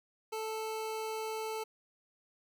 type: tone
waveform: 25% pulse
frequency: 439.3 Hz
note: A4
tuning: 3 cents flat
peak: -32 dBFS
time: 0.32-1.64 s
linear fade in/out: 10 ms
effects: none

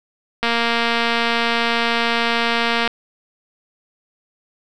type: click train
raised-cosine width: 0.3 ms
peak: -3 dBFS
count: 571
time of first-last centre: 0.43-2.876 s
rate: 233 Hz
effects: none

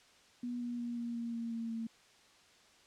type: tone with pitch steps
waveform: sine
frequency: 243.1 / 240.7 / 238.4 / 236 / 233.7 / 231.5 / 229.2 / 227 Hz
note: B3 / B3 / A#3 / A#3 / A#3 / A#3 / A#3 / A#3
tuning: -27 / -44 / +39 / +22 / +5 / -12 / -29 / -46 cents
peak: -36 dBFS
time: 0.43-1.87 s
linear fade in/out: 5 ms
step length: 180 ms
effects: white hiss -63 dBFS RMS until 2.86 s + low-pass 6000 Hz 12 dB/octave

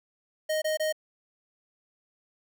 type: tone bursts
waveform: square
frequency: 622.3 Hz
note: D#5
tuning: in tune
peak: -26 dBFS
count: 3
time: 0.49-0.926 s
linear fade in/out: 10 ms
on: 130 ms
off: 23 ms
effects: none

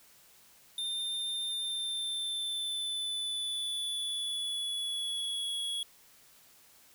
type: tone with pitch glide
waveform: square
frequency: 3607 to 3346 Hz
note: A7 to G#7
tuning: +42 to +12 cents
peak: -33 dBFS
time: 0.78-5.83 s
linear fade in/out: 2 ms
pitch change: -130 cents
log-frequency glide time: 1.46-5.62 s
effects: white hiss -60 dBFS RMS until 6.94 s

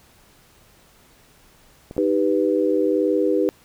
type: clicks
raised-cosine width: 2 ms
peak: -21 dBFS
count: 2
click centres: 1.911 / 1.966 s
type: chord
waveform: sine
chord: Eb augmented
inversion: none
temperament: equal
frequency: 311.1 / 392 / 493.9 Hz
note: Eb4 / G4 / B4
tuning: 0 / 0 / 0 cents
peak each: -21 dBFS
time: 1.98-3.49 s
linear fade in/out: 0 ms
effects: pink hiss -54 dBFS RMS until 3.64 s

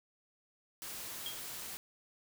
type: noise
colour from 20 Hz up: white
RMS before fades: -44 dBFS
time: 0.82-1.77 s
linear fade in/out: 0 ms
type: tone with exponential decay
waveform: sine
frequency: 3247 Hz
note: G#7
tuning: 40 cents flat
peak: -35 dBFS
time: 1.26-1.44 s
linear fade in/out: 1 ms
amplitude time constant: 38 ms
effects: none

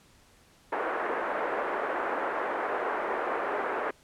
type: band-pass noise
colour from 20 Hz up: pink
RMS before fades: -31 dBFS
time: 0.72-3.91 s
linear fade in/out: 5 ms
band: 380 to 1700 Hz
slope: 24 dB/octave
effects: pink hiss -60 dBFS RMS until 4.03 s + low-pass 11000 Hz 12 dB/octave

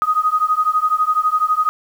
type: beating tone pair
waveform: sine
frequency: 1244.5 / 1256.5 Hz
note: D#6 / D#6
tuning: 0 / +17 cents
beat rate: 12 Hz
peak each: -17 dBFS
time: 0.02-1.69 s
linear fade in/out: 0 ms
effects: 7-bit

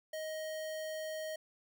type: tone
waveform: square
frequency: 627 Hz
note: D#5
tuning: 13 cents sharp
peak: -39 dBFS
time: 0.13-1.36 s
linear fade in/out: 5 ms
effects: none

